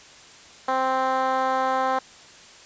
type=tone with band-pass filter; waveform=10% pulse; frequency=261.6 Hz; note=C4; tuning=in tune; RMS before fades=-23 dBFS; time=0.68-1.99 s; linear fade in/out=5 ms; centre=840 Hz; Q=1.3; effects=white hiss -47 dBFS RMS until 2.65 s + resampled to 16000 Hz